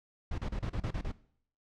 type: noise bursts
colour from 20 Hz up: brown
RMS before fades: -34 dBFS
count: 8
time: 0.31-1.117 s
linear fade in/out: 5 ms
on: 72 ms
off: 33 ms
effects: noise-tail reverb RT60 0.6 s tail -18 dB re dry + low-pass 5000 Hz 12 dB/octave